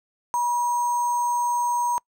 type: tone with sample-and-hold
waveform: sine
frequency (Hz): 964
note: B5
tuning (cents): -42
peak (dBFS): -20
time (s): 0.34-1.98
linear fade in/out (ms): 0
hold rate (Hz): 7350
effects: noise-tail reverb RT60 0.1 s tail -26 dB re dry + low-pass 12000 Hz 12 dB/octave